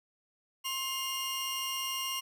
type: tone pair together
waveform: sawtooth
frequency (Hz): 1059.3 / 2831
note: C6 / F7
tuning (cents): +21 / +23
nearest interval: octave + perfect fourth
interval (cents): 1702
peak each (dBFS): -34 / -31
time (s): 0.64-2.21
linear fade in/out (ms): 20
effects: none